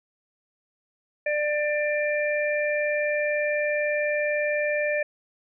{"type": "harmonic tone", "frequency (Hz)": 594, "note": "D5", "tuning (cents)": 20, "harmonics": [1, 3, 4], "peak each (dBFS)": [-24, -29, -30], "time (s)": [1.26, 5.03], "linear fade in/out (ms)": 5, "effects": []}